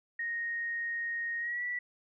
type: tone with pitch glide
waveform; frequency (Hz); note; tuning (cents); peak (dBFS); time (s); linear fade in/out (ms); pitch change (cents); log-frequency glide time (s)
sine; 1864.7 to 1955.1; A#6 to B6; 0 to -18; -32; 0.19-1.79; 5; +82; 1.39-1.63
effects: none